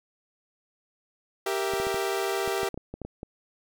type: chord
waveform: sawtooth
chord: E diminished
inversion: first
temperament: equal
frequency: 392 / 466.2 / 659.3 Hz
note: G4 / Bb4 / E5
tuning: 0 / 0 / 0 cents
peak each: -24 / -29 / -30 dBFS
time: 1.46-2.69 s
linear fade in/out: 5 ms
type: clicks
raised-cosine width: 2 ms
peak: -23 dBFS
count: 12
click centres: 1.736 / 1.8 / 1.869 / 1.944 / 2.477 / 2.632 / 2.743 / 2.776 / 2.94 / 3.017 / 3.05 / 3.231 s
effects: none